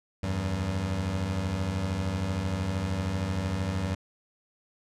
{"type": "beating tone pair", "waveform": "25% pulse", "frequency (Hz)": [82.41, 95.41], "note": ["E2", "G2"], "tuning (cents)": [0, -46], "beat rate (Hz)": 13, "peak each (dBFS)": [-30, -25], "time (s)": [0.23, 3.95], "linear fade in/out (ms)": 5, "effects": ["low-pass 8000 Hz 12 dB/octave"]}